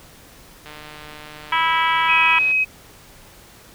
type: click train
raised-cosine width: 0.3 ms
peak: -22 dBFS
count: 281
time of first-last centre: 0.66-2.514 s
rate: 151 Hz
type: harmonic tone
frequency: 326.9 Hz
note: E4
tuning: 14 cents flat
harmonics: 3 / 4 / 5 / 6 / 7 / 8 / 9 / 10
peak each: -19 / -23 / -26 / -26 / -24 / -31 / -30 / -29 dBFS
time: 1.52-2.39 s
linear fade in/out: 5 ms
type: tone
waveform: sine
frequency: 2537 Hz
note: D#7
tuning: 33 cents sharp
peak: -15 dBFS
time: 2.08-2.65 s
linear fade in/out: 20 ms
effects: pink hiss -46 dBFS RMS until 3.74 s